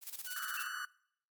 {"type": "noise with tremolo", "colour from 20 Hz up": "blue", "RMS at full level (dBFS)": -42, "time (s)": [0.01, 0.68], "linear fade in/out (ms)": 50, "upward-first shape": "square", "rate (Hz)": 17, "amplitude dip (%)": 75}
{"type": "tone with vibrato", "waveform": "sawtooth", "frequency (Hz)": 1480, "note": "F#6", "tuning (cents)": 0, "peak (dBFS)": -39, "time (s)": [0.26, 0.86], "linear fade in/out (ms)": 20, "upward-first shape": "sine", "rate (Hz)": 17, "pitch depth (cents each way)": 9}
{"type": "band-pass noise", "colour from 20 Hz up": "white", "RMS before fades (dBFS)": -43, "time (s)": [0.36, 0.85], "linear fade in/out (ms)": 2, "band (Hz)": [1200, 1700], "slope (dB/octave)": 96}
{"type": "tone with exponential decay", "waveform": "sine", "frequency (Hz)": 2698, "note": "E7", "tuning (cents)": 40, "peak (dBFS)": -40, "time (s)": [0.57, 0.8], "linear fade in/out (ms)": 5, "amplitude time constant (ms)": 48}
{"effects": ["noise-tail reverb RT60 0.7 s tail -23 dB re dry", "MP3 96 kbps"]}